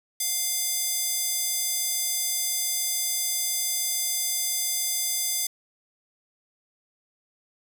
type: tone with high-pass filter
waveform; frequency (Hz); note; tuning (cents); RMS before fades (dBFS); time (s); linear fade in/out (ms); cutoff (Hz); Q
square; 698.5; F5; 0; -27; 0.2-5.47; 5; 6600; 0.94
effects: none